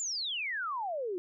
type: exponential sweep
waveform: sine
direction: down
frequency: 7380 to 342.7 Hz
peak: -32 dBFS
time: 0-1.18 s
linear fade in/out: 0 ms
effects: none